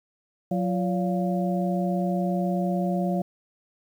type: tone cluster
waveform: sine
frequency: 182.6 / 346.5 / 566 / 701 Hz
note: F#3 / F4 / C#5 / F5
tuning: -23 / -14 / +36 / +6 cents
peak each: -24 / -32 / -31 / -31 dBFS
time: 0.51-3.22 s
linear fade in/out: 5 ms
effects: 9-bit